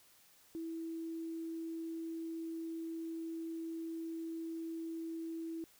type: tone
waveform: sine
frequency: 327.9 Hz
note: E4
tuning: 9 cents flat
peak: -39 dBFS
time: 0.55-5.64 s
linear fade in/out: 0 ms
effects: white hiss -65 dBFS RMS until 5.79 s